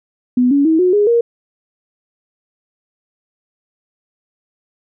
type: tone with pitch steps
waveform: sine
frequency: 248.6 / 282.3 / 320.5 / 364 / 413.3 / 469.3 Hz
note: B3 / C#4 / E4 / F#4 / G#4 / A#4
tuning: +12 / +32 / -49 / -28 / -8 / +12 cents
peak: -9 dBFS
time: 0.37-1.21 s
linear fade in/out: 5 ms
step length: 140 ms
effects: none